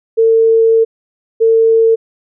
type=tone pair in turn; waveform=sine; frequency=451.1 / 451.1 Hz; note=A4 / A4; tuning=+43 / +43 cents; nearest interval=unison; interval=0 cents; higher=neither; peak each=-6 dBFS; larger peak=neither; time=0.17-0.85 / 1.4-1.96 s; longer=first; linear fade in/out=20 ms; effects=none